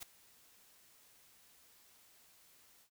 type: noise with ADSR envelope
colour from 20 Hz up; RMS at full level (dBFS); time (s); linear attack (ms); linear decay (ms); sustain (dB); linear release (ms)
white; -43; 0-2.9; 27; 5; -22; 84
effects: noise-tail reverb RT60 0.1 s tail -24 dB re dry